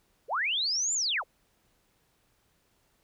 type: linear two-way sweep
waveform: sine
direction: up then down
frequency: 374.8 to 7340 to 374.8 Hz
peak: -26 dBFS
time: 0.28-1.24 s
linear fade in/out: 50 ms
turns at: 0.94 s
effects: pink hiss -70 dBFS RMS until 3.03 s